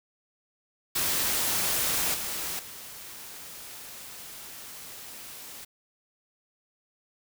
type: noise with level steps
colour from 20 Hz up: white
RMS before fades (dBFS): -27 / -33 / -43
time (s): 0.95-5.65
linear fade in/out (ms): 10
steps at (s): 2.14 / 2.59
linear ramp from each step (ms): 2
effects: none